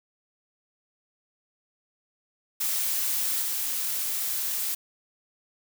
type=noise with level steps; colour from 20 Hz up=blue; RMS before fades=-27 / -29 dBFS; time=2.6-4.75 s; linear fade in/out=10 ms; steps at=3.42 s; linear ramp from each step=5 ms; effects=none